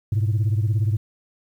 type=beating tone pair; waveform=sine; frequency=103.83 / 120.83 Hz; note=G#2 / B2; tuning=0 / -37 cents; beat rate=17 Hz; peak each=-17 / -22 dBFS; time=0.12-0.97 s; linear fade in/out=5 ms; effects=tanh soft clip ceiling -15 dBFS + 9-bit